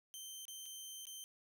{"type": "tone with dropouts", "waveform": "15% pulse", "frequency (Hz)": 3112, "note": "G7", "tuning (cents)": -13, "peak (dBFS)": -40, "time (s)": [0.14, 1.24], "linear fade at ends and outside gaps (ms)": 0, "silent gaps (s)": [[0.453, 0.481], [0.657, 0.661], [1.054, 1.069]], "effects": []}